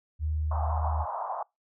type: tone with vibrato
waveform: sine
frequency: 76.9 Hz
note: D#2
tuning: 20 cents flat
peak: -26 dBFS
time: 0.19-1.06 s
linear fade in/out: 50 ms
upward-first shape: sine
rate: 2 Hz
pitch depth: 9 cents each way
type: band-pass noise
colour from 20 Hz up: pink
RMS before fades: -34 dBFS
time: 0.51-1.43 s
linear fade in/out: 5 ms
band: 670 to 1100 Hz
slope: 48 dB/octave
effects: noise-tail reverb RT60 0.2 s tail -26 dB re dry